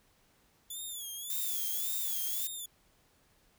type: tone with vibrato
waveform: 5% pulse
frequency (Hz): 3436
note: A7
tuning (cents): -42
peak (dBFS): -32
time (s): 0.7-2.66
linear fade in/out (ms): 5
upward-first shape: sine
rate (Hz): 1.8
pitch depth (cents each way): 120
type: noise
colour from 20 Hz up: violet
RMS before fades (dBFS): -35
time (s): 1.3-2.47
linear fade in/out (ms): 0
effects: pink hiss -68 dBFS RMS until 3.58 s